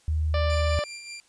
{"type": "tone", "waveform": "sine", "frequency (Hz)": 77.78, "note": "D#2", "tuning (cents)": 0, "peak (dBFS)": -22, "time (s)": [0.08, 0.79], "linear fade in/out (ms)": 0}
{"type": "harmonic tone", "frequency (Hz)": 590, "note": "D5", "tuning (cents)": 8, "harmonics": [1, 2, 3, 4, 5, 6, 7, 8, 9], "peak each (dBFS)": [-27, -33, -37, -39, -41, -43, -44, -45, -46], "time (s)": [0.34, 0.84], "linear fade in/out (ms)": 2}
{"type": "tone with tremolo", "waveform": "20% pulse", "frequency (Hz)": 2375, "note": "D7", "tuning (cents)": 19, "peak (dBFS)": -31, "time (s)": [0.5, 1.2], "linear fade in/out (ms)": 0, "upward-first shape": "sine", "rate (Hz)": 5.2, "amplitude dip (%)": 45}
{"effects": ["white hiss -61 dBFS RMS until 1.28 s", "resampled to 22050 Hz"]}